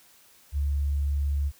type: tone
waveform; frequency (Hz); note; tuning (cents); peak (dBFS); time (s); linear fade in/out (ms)
sine; 71.2; C#2; +47; -23; 0.52-1.52; 50
effects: white hiss -57 dBFS RMS until 1.59 s